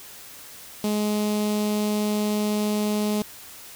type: tone with notch filter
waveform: sawtooth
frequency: 210 Hz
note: G#3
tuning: 19 cents sharp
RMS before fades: -24 dBFS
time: 0.84-3.22 s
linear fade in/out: 2 ms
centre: 1600 Hz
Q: 0.87
effects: white hiss -43 dBFS RMS until 3.75 s